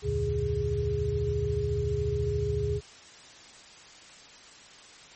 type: tone cluster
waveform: sine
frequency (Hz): 71.9 / 86 / 115 / 142 / 413.5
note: D2 / F2 / A#2 / C#3 / G#4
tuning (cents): -36 / -26 / -23 / +42 / -8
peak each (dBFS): -33 / -33 / -33 / -34 / -29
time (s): 0.02-2.81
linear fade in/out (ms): 50
effects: white hiss -50 dBFS RMS until 5.15 s + MP3 32 kbps